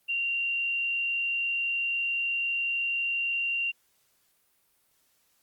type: tone with frequency modulation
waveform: sine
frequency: 2766 Hz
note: F7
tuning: 17 cents flat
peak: -26 dBFS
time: 0.08-3.72 s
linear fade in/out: 20 ms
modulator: 48.2 Hz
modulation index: 0.5
effects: white hiss -69 dBFS RMS until 5.42 s + Opus 32 kbps